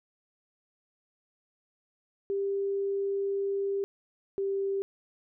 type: tone pair in turn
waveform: sine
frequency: 395.9 / 392.7 Hz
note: G4 / G4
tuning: +17 / +3 cents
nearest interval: unison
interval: 14 cents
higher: first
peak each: -27 dBFS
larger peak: neither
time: 2.3-3.84 / 4.38-4.82 s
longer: first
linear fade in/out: 0 ms
effects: none